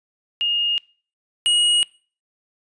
sine / square tone pair in turn, 2845 / 2888 Hz, F7 / F#7, +31 / -43 cents, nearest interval unison, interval 26 cents, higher second, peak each -18 / -15 dBFS, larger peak second, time 0.41-0.78 / 1.46-1.83 s, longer neither, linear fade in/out 0 ms, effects noise-tail reverb RT60 0.4 s tail -23 dB re dry + resampled to 22050 Hz

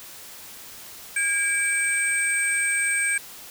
sine tone cluster, 1621 / 2316 / 8380 Hz, G#6 / D7 / C9, -42 / -25 / +2 cents, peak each -25 dBFS, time 1.16-3.18 s, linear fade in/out 5 ms, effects white hiss -42 dBFS RMS until 3.5 s

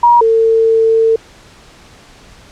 sine tone pair in turn, 953 / 449.8 Hz, A#5 / A4, +38 / +38 cents, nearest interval octave + minor second, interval 1300 cents, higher first, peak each -4 / -7 dBFS, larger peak first, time 0.03-0.21 / 0.21-1.16 s, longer second, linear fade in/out 5 ms, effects pink hiss -41 dBFS RMS until 2.51 s + low-pass 7000 Hz 12 dB/octave

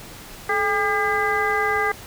harmonic tone with a mistuned harmonic, 402.9 Hz, G4, 48 cents sharp, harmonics 1 / 2 / 3 / 4 / 5, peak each -25 / -25 / -25 / -25 / -25 dBFS, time 0.49-1.92 s, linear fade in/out 5 ms, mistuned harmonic 1, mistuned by +110 cents, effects pink hiss -40 dBFS RMS until 2.06 s

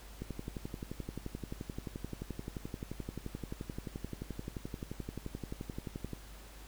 click train, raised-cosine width 3 ms, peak -26 dBFS, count 69, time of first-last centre 0.22-6.133 s, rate 11.5 Hz, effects added 50 Hz sine -50 dBFS peak until 6.67 s + pink hiss -55 dBFS RMS until 6.67 s

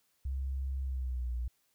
sine tone with pitch glide, 66.8 to 60.2 Hz, C2 to B1, +36 to -44 cents, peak -32 dBFS, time 0.25-1.48 s, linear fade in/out 5 ms, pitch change -180 cents, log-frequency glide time 0.82-1.33 s, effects white hiss -74 dBFS RMS until 1.74 s

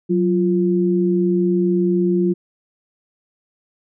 sine tone pair together, 184.4 / 348.4 Hz, F#3 / F4, -6 / -4 cents, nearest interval major seventh, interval 1102 cents, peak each -17 dBFS, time 0.09-2.34 s, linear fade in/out 20 ms, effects none

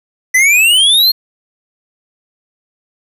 square exponential sweep, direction up, 1975.5 to 4312 Hz, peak -7 dBFS, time 0.34-1.12 s, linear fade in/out 10 ms, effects resampled to 32000 Hz + 7-bit

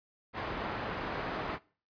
white low-pass noise, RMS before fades -37 dBFS, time 0.33-1.59 s, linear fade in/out 50 ms, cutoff 1300 Hz, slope 12 dB/octave, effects noise-tail reverb RT60 0.4 s tail -21 dB re dry + resampled to 11025 Hz

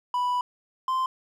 triangle tone pair in turn, 987 / 1039.8 Hz, B5 / C6, -1 / -11 cents, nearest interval minor second, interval 90 cents, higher second, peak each -21 dBFS, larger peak neither, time 0.14-0.41 / 0.88-1.06 s, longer first, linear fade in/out 2 ms, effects none

